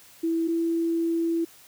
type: tone pair in turn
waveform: sine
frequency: 329.6 / 332.7 Hz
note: E4 / E4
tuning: 0 / +16 cents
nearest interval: unison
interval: 16 cents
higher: second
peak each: -22 dBFS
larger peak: neither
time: 0.23-0.48 / 0.48-1.45 s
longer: second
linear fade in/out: 10 ms
effects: white hiss -52 dBFS RMS until 1.67 s